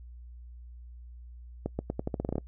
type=accelerating click train; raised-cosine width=2 ms; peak=-17 dBFS; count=12; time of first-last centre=1.66-2.382 s; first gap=130 ms; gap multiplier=0.85; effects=noise-tail reverb RT60 0.1 s tail -25 dB re dry + added 60 Hz sine -44 dBFS peak until 2.47 s